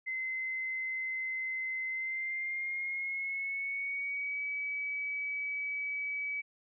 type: tone with pitch glide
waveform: sine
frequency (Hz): 2058 to 2283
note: C7 to D7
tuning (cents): -29 to -50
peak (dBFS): -33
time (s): 0.06-6.42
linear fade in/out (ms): 20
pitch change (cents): +179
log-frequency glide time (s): 1.88-4.42
effects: none